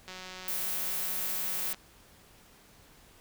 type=click train; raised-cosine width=0.2 ms; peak=-26 dBFS; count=309; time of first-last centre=0.08-1.745 s; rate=185 Hz
type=noise; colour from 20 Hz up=violet; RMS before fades=-33 dBFS; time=0.48-1.73 s; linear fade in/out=2 ms
effects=pink hiss -58 dBFS RMS until 3.2 s